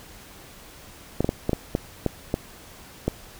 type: clicks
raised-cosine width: 2 ms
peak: -8 dBFS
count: 9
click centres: 1.206 / 1.245 / 1.291 / 1.494 / 1.532 / 1.751 / 2.063 / 2.341 / 3.08 s
effects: pink hiss -46 dBFS RMS until 3.39 s